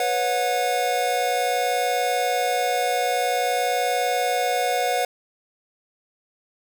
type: chord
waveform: square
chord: B suspended second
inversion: none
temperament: equal with one note detuned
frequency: 493.9 / 554.4 / 725.2 Hz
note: B4 / C#5 / F#5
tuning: 0 / 0 / -35 cents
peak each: -27 / -29 / -23 dBFS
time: 0-5.05 s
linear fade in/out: 2 ms
effects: none